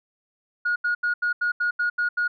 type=tone bursts; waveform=sine; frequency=1442 Hz; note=F#6; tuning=45 cents flat; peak=-19 dBFS; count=9; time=0.65-2.28 s; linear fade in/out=10 ms; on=110 ms; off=80 ms; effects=tanh soft clip ceiling -17 dBFS